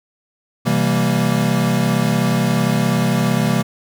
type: chord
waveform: square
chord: C dominant seventh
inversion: none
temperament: equal with one note detuned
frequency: 129.16 / 164.81 / 196 / 233.1 Hz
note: C3 / E3 / G3 / Bb3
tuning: -22 / 0 / 0 / 0 cents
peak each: -21 dBFS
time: 0.65-3.63 s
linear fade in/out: 20 ms
effects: none